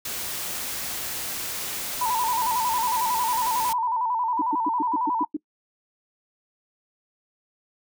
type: noise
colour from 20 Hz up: white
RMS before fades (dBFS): -31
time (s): 0.05-3.73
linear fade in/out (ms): 5
type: tone with vibrato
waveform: sine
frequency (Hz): 944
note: A#5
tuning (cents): +22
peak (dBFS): -22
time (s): 2.01-5.25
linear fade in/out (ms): 5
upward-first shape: square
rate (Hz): 11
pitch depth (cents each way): 79
type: tone bursts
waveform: sine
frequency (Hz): 301.7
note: D4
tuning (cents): +47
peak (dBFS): -23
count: 8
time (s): 4.39-5.368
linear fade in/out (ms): 5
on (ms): 26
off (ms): 110
effects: noise-tail reverb RT60 0.1 s tail -23 dB re dry